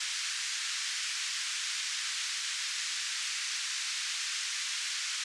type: band-pass noise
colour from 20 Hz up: white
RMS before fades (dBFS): -35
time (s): 0-5.24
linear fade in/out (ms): 5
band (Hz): 1500 to 6900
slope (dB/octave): 24
effects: resampled to 24000 Hz